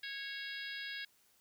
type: harmonic tone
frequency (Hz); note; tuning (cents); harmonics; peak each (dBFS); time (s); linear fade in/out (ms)
550; C#5; -14; 3 / 4 / 5 / 6 / 7 / 8 / 9; -44 / -48 / -51 / -49 / -49 / -55 / -51; 0.03-1.05; 5
effects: white hiss -70 dBFS RMS until 1.4 s